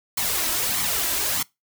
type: noise with flanger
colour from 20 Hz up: white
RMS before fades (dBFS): -24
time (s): 0.17-1.43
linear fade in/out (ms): 5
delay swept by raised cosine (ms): 0.92 to 3.12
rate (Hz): 1.6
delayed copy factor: +0.6
effects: noise-tail reverb RT60 0.2 s tail -23 dB re dry